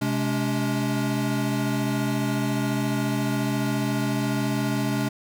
square tone cluster, 129 / 210.2 / 284.4 Hz, C3 / G#3 / C#4, -24 / +21 / +45 cents, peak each -28 dBFS, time 0.01-5.09 s, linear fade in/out 10 ms, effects none

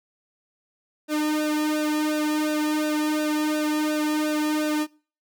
sawtooth tone with flanger, 304.1 Hz, D#4, 40 cents flat, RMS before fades -24 dBFS, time 1.08-4.87 s, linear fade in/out 50 ms, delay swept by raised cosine 0.93 to 1.93 ms, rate 2.8 Hz, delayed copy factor -0.95, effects noise-tail reverb RT60 0.4 s tail -24 dB re dry

